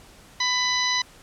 harmonic tone, 997 Hz, B5, 16 cents sharp, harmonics 1 / 2 / 3 / 4 / 5 / 6, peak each -28 / -26 / -33 / -25 / -32 / -31 dBFS, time 0.4-1.02 s, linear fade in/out 5 ms, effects pink hiss -50 dBFS RMS until 1.22 s + low-pass 11000 Hz 12 dB/octave

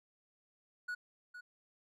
triangle tone with echo, 1464 Hz, F#6, 19 cents flat, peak -35 dBFS, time 0.88-0.95 s, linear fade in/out 10 ms, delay 460 ms, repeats 1, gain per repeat -10 dB, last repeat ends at 1.41 s, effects none

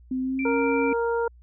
sine tone with pitch glide, 258.4 to 273.8 Hz, C4 to C#4, -21 to -21 cents, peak -24 dBFS, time 0.11-0.93 s, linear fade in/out 5 ms, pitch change +100 cents, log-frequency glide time 0.21-0.56 s
sine tone, 2349 Hz, D7, in tune, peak -30 dBFS, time 0.39-0.93 s, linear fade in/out 2 ms
harmonic tone, 466.2 Hz, A#4, in tune, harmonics 1 / 2 / 3, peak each -23 / -29 / -33 dBFS, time 0.45-1.28 s, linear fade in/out 5 ms
effects added 60 Hz sine -48 dBFS peak until 1.42 s

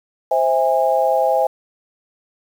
sine chord, C augmented, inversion none, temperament just, 523.3 / 654.1 / 817.6 Hz, C5 / E5 / G#5, 0 / -14 / -27 cents, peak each -18 dBFS, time 0.31-1.47 s, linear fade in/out 5 ms, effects 7-bit

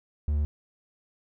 triangle tone, 74 Hz, D2, 14 cents sharp, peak -21 dBFS, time 0.28-0.45 s, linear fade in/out 0 ms, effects none

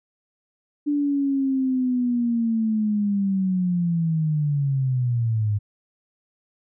sine linear sweep, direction down, 293.7 to 101.7 Hz, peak -19 dBFS, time 0.86-5.59 s, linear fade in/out 20 ms, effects none

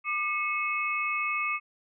sine tone cluster, 1196 / 2182 / 2568 Hz, D6 / C#7 / E7, +31 / -28 / -46 cents, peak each -31 dBFS, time 0.04-1.6 s, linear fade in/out 50 ms, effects none

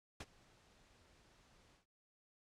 pink noise with ADSR envelope, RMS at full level -45 dBFS, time 0.2-1.86 s, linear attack 6 ms, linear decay 39 ms, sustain -23 dB, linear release 120 ms, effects low-pass 7000 Hz 12 dB/octave

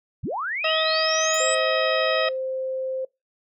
sine linear sweep, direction up, 56.5 to 8130 Hz, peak -25 dBFS, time 0.23-1.55 s, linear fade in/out 10 ms
harmonic tone, 635 Hz, D#5, 35 cents sharp, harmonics 1 / 2 / 3 / 4 / 5 / 6 / 8, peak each -24 / -27 / -29 / -30 / -31 / -32 / -33 dBFS, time 0.64-2.29 s, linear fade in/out 5 ms
blue noise with exponential decay, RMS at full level -35 dBFS, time 1.34-1.42 s, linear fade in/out 2 ms, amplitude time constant 16 ms
sine tone, 523 Hz, C5, 1 cent flat, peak -25 dBFS, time 1.4-3.05 s, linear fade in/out 5 ms
effects noise-tail reverb RT60 0.2 s tail -23 dB re dry

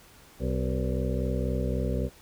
harmonic tone with a mistuned harmonic, 63.8 Hz, C2, 43 cents flat, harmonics 1 / 2 / 3 / 4 / 6 / 7 / 8 / 9, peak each -29 / -32 / -34 / -35 / -37 / -37 / -38 / -39 dBFS, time 0.39-2.1 s, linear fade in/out 50 ms, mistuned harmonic 7, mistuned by +86 cents, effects pink hiss -54 dBFS RMS until 2.21 s

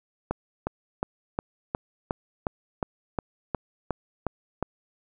click train, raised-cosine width 1 ms, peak -12 dBFS, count 13, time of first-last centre 0.31-4.627 s, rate 2.78 Hz, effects none

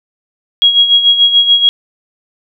sine tone with tremolo, 3300 Hz, G#7, 12 cents flat, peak -3 dBFS, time 0.62-1.69 s, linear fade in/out 0 ms, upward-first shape sine, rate 6.9 Hz, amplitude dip 65%, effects none

